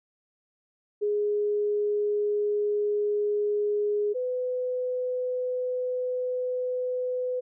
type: tone pair in turn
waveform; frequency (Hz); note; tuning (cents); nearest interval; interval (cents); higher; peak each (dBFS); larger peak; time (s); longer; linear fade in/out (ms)
sine; 415.3 / 502.4; G#4 / B4; 0 / +30; minor third; 330; second; -23 / -26; first; 1.01-4.14 / 4.14-7.41; second; 20
effects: none